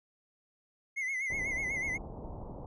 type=tone with vibrato; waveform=triangle; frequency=2093 Hz; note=C7; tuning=in tune; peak=-30 dBFS; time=0.96-1.98 s; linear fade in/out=20 ms; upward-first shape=sine; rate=8.1 Hz; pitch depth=82 cents each way
type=low-pass noise; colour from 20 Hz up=pink; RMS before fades=-43 dBFS; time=1.3-2.66 s; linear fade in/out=2 ms; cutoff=960 Hz; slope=48 dB/octave
effects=resampled to 24000 Hz